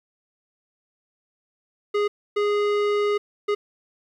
square tone bursts at uneven times, 413.3 Hz, G#4, 8 cents flat, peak -20 dBFS, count 3, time 1.94-2.08 / 2.36-3.18 / 3.48-3.55 s, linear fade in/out 10 ms, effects low-pass 3000 Hz 12 dB/octave + 10-bit

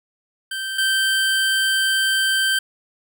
25% pulse tone pair in turn, 1559 / 1559 Hz, G6 / G6, -10 / -10 cents, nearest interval unison, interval 0 cents, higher neither, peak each -21 / -13 dBFS, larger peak second, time 0.51-0.78 / 0.78-2.59 s, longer second, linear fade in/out 5 ms, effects none

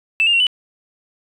sine tone with pitch steps, 2642 / 2813 / 2740 / 2985 Hz, E7 / F7 / F7 / F#7, +3 / +12 / -34 / +15 cents, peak -11 dBFS, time 0.2-0.468 s, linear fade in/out 0 ms, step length 67 ms, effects tanh soft clip ceiling -7 dBFS

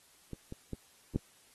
clicks, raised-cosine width 3 ms, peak -27 / -28 / -24 / -18 dBFS, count 4, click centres 0.333 / 0.524 / 0.733 / 1.16 s, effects white hiss -63 dBFS RMS until 1.54 s + AAC 32 kbps

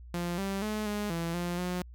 sawtooth tone with pitch steps, 173.8 / 195.5 / 213.5 / 207.7 / 167.7 / 174.9 / 179.8 Hz, F3 / G3 / G#3 / G#3 / E3 / F3 / F#3, -8 / -4 / +48 / 0 / +30 / +3 / -49 cents, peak -27 dBFS, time 0.14-1.82 s, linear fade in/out 0 ms, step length 240 ms, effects added 60 Hz sine -45 dBFS peak until 1.94 s

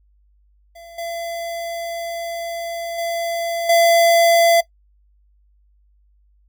square tone with level steps, 677 Hz, E5, 46 cents sharp, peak -39 / -26 / -22 / -12 dBFS, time 0.75-4.61 s, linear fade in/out 10 ms, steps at 0.98 / 2.98 / 3.69 s, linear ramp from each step 5 ms, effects noise-tail reverb RT60 0.1 s tail -18 dB re dry + added 50 Hz sine -54 dBFS peak until 6.48 s

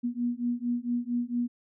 sine beating tone pair, 239 / 243.4 Hz, A#3 / B3, +43 / -25 cents, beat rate 4.4 Hz, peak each -30 dBFS, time 0.03-1.48 s, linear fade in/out 20 ms, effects none

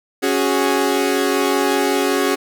sawtooth chord, C# suspended fourth, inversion none, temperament equal, 277.2 / 370 / 415.3 Hz, C#4 / F#4 / G#4, 0 / 0 / 0 cents, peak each -16 dBFS, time 0.22-2.36 s, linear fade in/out 20 ms, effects none

